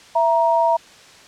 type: tone pair together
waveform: sine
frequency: 664.7 / 940 Hz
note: E5 / A#5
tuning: +14 / +14 cents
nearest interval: tritone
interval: 600 cents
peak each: -17 / -16 dBFS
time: 0.15-0.77 s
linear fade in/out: 10 ms
effects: white hiss -45 dBFS RMS until 1.27 s + low-pass 6000 Hz 12 dB/octave